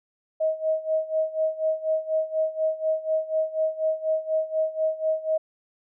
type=tone with tremolo; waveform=sine; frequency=632 Hz; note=D#5; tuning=27 cents sharp; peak=-19 dBFS; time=0.4-5.38 s; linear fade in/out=10 ms; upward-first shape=sine; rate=4.1 Hz; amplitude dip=85%; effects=none